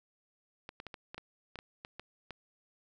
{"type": "clicks", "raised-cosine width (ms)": 0.3, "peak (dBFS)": -27, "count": 11, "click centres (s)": [0.691, 0.801, 0.867, 0.942, 1.145, 1.18, 1.557, 1.589, 1.849, 1.996, 2.307], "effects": []}